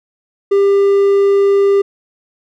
triangle tone, 398 Hz, G4, 26 cents sharp, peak -6 dBFS, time 0.51-1.82 s, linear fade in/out 10 ms, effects none

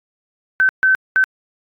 sine tone bursts at uneven times, 1534 Hz, G6, 38 cents flat, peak -10 dBFS, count 3, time 0.6-0.69 / 0.83-0.95 / 1.16-1.24 s, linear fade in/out 0 ms, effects AAC 48 kbps

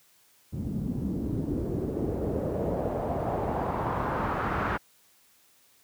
pink noise with low-pass filter sweep, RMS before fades -29 dBFS, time 0.52-4.78 s, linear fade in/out 20 ms, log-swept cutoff 200 to 1500 Hz, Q 2.2, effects white hiss -62 dBFS RMS until 5.83 s + high-pass 60 Hz 12 dB/octave

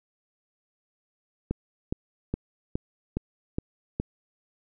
click train, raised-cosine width 3 ms, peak -14 dBFS, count 7, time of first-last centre 1.51-4 s, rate 2.41 Hz, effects none

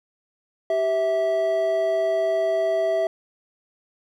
triangle tone pair together, 388.8 / 653.5 Hz, G4 / E5, -14 / -15 cents, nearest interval major sixth, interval 899 cents, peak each -25 / -18 dBFS, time 0.7-3.07 s, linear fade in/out 2 ms, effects none

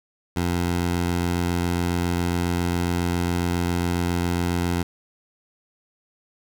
15% pulse tone, 87.31 Hz, F2, in tune, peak -15 dBFS, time 0.36-4.83 s, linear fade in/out 5 ms, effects none

